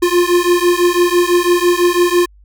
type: beating tone pair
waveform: square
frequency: 349.2 / 355.2 Hz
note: F4 / F4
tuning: 0 / +29 cents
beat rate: 6 Hz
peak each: -14 dBFS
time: 0.02-2.26 s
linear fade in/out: 10 ms
effects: added 50 Hz sine -42 dBFS peak until 2.44 s